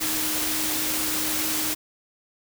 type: tone in noise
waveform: sine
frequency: 310.5 Hz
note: D#4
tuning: 3 cents flat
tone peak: -33 dBFS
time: 0-1.75 s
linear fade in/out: 20 ms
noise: white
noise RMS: -26 dBFS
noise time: 0-1.75 s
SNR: -10 dB
effects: none